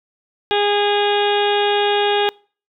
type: harmonic tone with a mistuned harmonic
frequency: 410.2 Hz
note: G#4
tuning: 21 cents flat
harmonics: 1 / 2 / 3 / 4 / 5 / 6 / 7 / 8 / 9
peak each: -18 / -19 / -32 / -26 / -33 / -28 / -27 / -26 / -28 dBFS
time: 0.51-2.29 s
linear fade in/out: 0 ms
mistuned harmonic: 8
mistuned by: +28 cents
effects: noise-tail reverb RT60 0.4 s tail -25 dB re dry